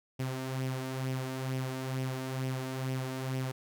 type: tone with flanger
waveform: sawtooth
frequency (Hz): 130.81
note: C3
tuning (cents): 0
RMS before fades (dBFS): -35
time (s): 0.19-3.52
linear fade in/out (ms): 10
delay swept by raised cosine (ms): 0.35 to 3.35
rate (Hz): 2.2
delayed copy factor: +0.5
effects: none